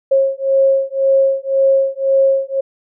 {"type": "beating tone pair", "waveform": "sine", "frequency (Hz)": [540, 541.9], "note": ["C#5", "C#5"], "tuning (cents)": [-45, -39], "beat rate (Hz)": 1.9, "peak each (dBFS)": -14, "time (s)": [0.11, 2.61], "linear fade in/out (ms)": 10, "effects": []}